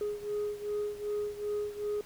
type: beating tone pair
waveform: sine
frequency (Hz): 415.3 / 417.9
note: G#4 / G#4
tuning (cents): 0 / +11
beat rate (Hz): 2.6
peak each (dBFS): -32 / -35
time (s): 0.01-2.01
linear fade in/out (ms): 2
effects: tanh soft clip ceiling -28 dBFS + pink hiss -54 dBFS RMS until 2.05 s